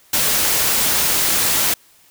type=noise; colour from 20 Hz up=white; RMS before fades=-17 dBFS; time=0.13-1.74 s; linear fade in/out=5 ms; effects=white hiss -52 dBFS RMS until 2.1 s